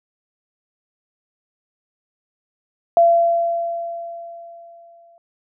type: tone with exponential decay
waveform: sine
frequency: 680 Hz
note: F5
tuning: 46 cents flat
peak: -8 dBFS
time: 2.97-5.18 s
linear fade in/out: 1 ms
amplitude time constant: 480 ms
effects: none